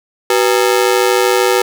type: ring-modulated tone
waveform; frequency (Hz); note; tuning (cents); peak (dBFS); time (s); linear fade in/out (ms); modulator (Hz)
sawtooth; 433.6; A4; -25; -3; 0.3-1.62; 2; 56.5
effects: none